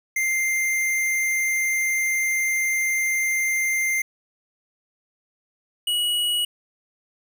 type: tone pair in turn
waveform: square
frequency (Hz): 2096 / 2915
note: C7 / F#7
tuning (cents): +2 / -26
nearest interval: tritone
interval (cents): 572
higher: second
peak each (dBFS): -21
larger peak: neither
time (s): 0.16-4.02 / 5.87-6.45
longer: first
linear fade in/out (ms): 5
effects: 9-bit